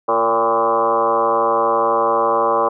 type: tone with frequency modulation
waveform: sine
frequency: 797 Hz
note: G5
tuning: 28 cents sharp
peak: -13 dBFS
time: 0.08-2.69 s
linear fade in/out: 10 ms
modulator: 112 Hz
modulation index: 3.5
effects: none